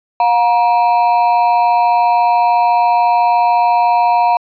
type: ring-modulated tone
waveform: triangle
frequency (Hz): 830.6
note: G#5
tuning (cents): 0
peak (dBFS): -4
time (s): 0.2-4.37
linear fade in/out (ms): 2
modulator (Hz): 117
effects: resampled to 11025 Hz